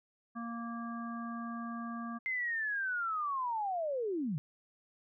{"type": "harmonic tone", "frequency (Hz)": 233.1, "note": "A#3", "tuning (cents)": 0, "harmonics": [1, 3, 5, 7], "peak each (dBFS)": [-39, -49, -43, -51], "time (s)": [0.35, 2.19], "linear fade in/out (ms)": 20}
{"type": "linear sweep", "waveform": "sine", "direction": "down", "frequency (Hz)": [2093, 135.5], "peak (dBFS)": -32, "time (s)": [2.26, 4.38], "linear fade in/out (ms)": 0}
{"effects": []}